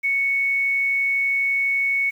sine tone with quantisation, 2217 Hz, C#7, in tune, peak -18 dBFS, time 0.03-2.11 s, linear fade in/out 20 ms, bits 8, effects none

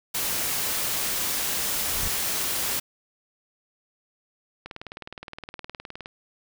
white noise, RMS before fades -27 dBFS, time 0.14-2.8 s, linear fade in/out 10 ms
brown noise with exponential growth, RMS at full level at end -29 dBFS, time 1.57-2.08 s, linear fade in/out 0 ms, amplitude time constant 110 ms
click train, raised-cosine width 0.3 ms, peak -21 dBFS, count 28, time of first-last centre 4.66-6.059 s, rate 19.3 Hz
effects none

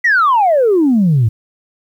sine exponential sweep, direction down, 2000 to 103.83 Hz, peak -7 dBFS, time 0.04-1.29 s, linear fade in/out 10 ms, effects tanh soft clip ceiling -5 dBFS + 8-bit

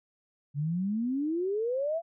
sine exponential sweep, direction up, 138.59 to 691 Hz, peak -27 dBFS, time 0.54-2.02 s, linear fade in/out 50 ms, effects none

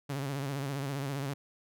sawtooth tone with vibrato, 138.59 Hz, C#3, in tune, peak -29 dBFS, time 0.09-1.34 s, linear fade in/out 10 ms, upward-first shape sine, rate 15 Hz, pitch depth 74 cents each way, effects none

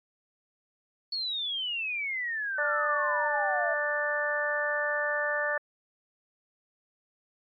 sine exponential sweep, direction down, 4435 to 644 Hz, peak -29 dBFS, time 1.12-3.74 s, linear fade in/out 5 ms
harmonic tone, 295 Hz, D4, 8 cents sharp, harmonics 2 / 3 / 4 / 5 / 6, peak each -31 / -39 / -36 / -35 / -29 dBFS, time 2.58-5.58 s, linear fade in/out 5 ms
effects MP3 48 kbps

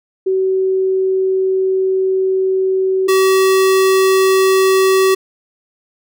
sine / square tone pair in turn, 379 / 381.2 Hz, F#4 / G4, +42 / -48 cents, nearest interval unison, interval 10 cents, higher second, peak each -12 / -10 dBFS, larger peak second, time 0.26-3.08 / 3.08-5.15 s, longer first, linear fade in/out 10 ms, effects none

